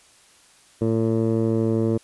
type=tone with low-pass filter; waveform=15% pulse; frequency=112.6 Hz; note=A2; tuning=40 cents sharp; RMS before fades=-21 dBFS; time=0.81-1.98 s; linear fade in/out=10 ms; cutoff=500 Hz; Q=1.5; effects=white hiss -54 dBFS RMS until 2.03 s + resampled to 24000 Hz